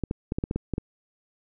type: clicks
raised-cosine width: 3 ms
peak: -14 dBFS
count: 9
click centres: 0.037 / 0.111 / 0.321 / 0.385 / 0.439 / 0.511 / 0.56 / 0.737 / 0.781 s
effects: none